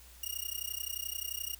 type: tone with amplitude modulation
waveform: 5% pulse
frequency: 2854 Hz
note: F7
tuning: 37 cents sharp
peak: -23 dBFS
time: 0.23-1.55 s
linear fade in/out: 5 ms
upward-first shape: sine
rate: 31.5 Hz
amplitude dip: 95%
effects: added 60 Hz sine -55 dBFS peak until 1.59 s + white hiss -57 dBFS RMS until 1.59 s